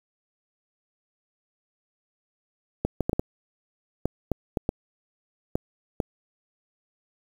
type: clicks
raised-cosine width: 2 ms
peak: -10 dBFS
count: 11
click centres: 2.85 / 3.007 / 3.095 / 3.131 / 3.195 / 4.056 / 4.317 / 4.572 / 4.691 / 5.555 / 6.002 s
effects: 7-bit